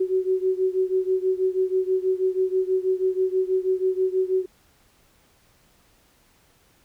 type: beating tone pair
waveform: sine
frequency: 372.5 / 378.7 Hz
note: F#4 / F#4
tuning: +12 / +40 cents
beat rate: 6.2 Hz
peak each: -22 / -24 dBFS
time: 0-4.46 s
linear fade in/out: 10 ms
effects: pink hiss -60 dBFS RMS until 6.84 s